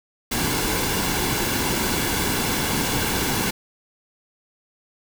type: noise with comb filter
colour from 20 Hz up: pink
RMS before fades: -23 dBFS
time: 0.31-3.51 s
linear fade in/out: 10 ms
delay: 1.6 ms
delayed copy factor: -0.5
effects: none